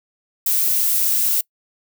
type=noise; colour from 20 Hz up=violet; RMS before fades=-18 dBFS; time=0.46-1.41 s; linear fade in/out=5 ms; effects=noise-tail reverb RT60 0.1 s tail -25 dB re dry